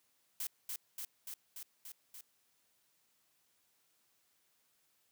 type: noise with echo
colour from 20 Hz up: blue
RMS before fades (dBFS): -39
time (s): 0.4-0.47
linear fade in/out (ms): 2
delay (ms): 290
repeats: 6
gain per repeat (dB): -2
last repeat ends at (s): 2.21
effects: white hiss -75 dBFS RMS until 5.11 s + high-pass 80 Hz 12 dB/octave